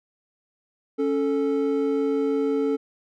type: tone pair together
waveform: triangle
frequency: 277.2 / 440 Hz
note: C#4 / A4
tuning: 0 / 0 cents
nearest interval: minor sixth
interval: 800 cents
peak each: -22 / -21 dBFS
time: 0.98-2.77 s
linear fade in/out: 20 ms
effects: none